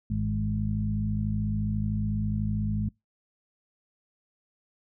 harmonic tone with a mistuned harmonic, 52.2 Hz, G#1, 10 cents sharp, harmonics 1 / 2 / 3 / 4, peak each -32 / -29 / -35 / -30 dBFS, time 0.1-2.89 s, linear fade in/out 5 ms, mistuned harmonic 3, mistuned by +19 cents, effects noise-tail reverb RT60 0.2 s tail -25 dB re dry

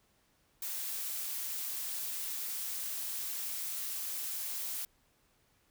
blue noise, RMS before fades -38 dBFS, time 0.62-4.85 s, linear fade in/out 2 ms, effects pink hiss -71 dBFS RMS until 5.7 s

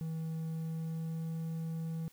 triangle tone with pitch glide, 161.1 to 162.69 Hz, E3 to E3, -39 to -22 cents, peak -33 dBFS, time 0.01-2.08 s, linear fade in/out 0 ms, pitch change +17 cents, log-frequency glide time 0.39-1.34 s, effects white hiss -64 dBFS RMS until 2.12 s

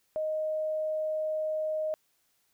sine tone, 622.3 Hz, D#5, in tune, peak -28 dBFS, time 0.16-1.94 s, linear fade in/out 0 ms, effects white hiss -72 dBFS RMS until 2.53 s

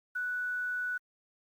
sine tone with quantisation, 1480 Hz, F#6, in tune, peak -31 dBFS, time 0.15-0.98 s, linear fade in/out 10 ms, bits 10, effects Opus 48 kbps

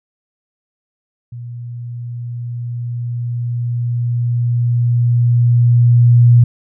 sine tone with level ramp, 120 Hz, B2, 49 cents flat, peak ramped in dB -26 to -4 dBFS, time 1.32-6.44 s, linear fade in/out 5 ms, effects none

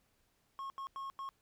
triangle tone bursts at uneven times, 1087 Hz, C#6, 34 cents flat, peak -38 dBFS, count 4, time 0.59-0.7 / 0.78-0.87 / 0.96-1.1 / 1.19-1.29 s, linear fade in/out 0 ms, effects pink hiss -75 dBFS RMS until 1.41 s

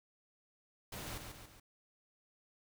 pink noise with echo, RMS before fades -45 dBFS, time 0.92-1.18 s, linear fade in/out 5 ms, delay 140 ms, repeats 3, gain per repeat -5 dB, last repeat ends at 1.6 s, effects none

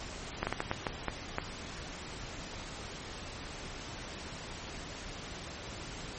slowing click train, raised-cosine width 0.5 ms, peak -15 dBFS, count 8, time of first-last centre 0.43-1.384 s, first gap 40 ms, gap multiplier 1.4, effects pink hiss -43 dBFS RMS until 6.18 s + MP3 32 kbps

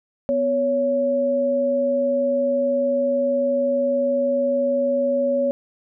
sine tone pair together, 249.1 / 559.2 Hz, B3 / C#5, +15 / +15 cents, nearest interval octave + major second, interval 1400 cents, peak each -25 / -18 dBFS, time 0.29-5.51 s, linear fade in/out 0 ms, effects none

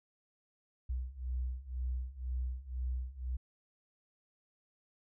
sine beating tone pair, 61.74 / 63.74 Hz, B1 / C2, 0 / -45 cents, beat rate 2 Hz, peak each -39 / -37 dBFS, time 0.89-3.37 s, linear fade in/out 10 ms, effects none

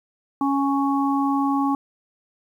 harmonic tone, 277.2 Hz, C#4, in tune, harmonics 1 / 3 / 4, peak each -20 / -25 / -26 dBFS, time 0.41-1.75 s, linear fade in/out 2 ms, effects 9-bit

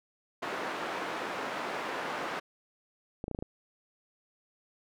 white band-pass noise, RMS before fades -36 dBFS, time 0.42-2.4 s, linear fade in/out 10 ms, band 280 to 1400 Hz, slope 12 dB/octave
clicks, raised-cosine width 2 ms, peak -22 dBFS, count 6, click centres 3.241 / 3.281 / 3.313 / 3.348 / 3.389 / 3.425 s
effects none

